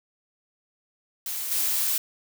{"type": "noise with level steps", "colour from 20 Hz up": "blue", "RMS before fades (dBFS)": [-31, -25], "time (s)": [1.26, 1.98], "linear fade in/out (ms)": 2, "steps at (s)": 1.51, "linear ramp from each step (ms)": 5, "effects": []}